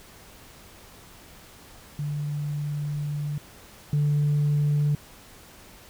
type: tone pair in turn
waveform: sine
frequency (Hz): 146.83 / 146.83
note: D3 / D3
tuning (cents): 0 / 0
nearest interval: unison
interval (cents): 0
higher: neither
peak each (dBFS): -26 / -18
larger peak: second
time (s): 1.99-3.38 / 3.93-4.95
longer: first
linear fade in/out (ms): 2
effects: tanh soft clip ceiling -17 dBFS + pink hiss -49 dBFS RMS until 5.89 s